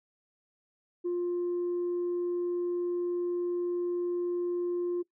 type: tone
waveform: sine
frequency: 351.7 Hz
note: F4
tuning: 12 cents sharp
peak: -26 dBFS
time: 1.04-5.03 s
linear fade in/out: 20 ms
effects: noise-tail reverb RT60 0.1 s tail -21 dB re dry + tanh soft clip ceiling -26 dBFS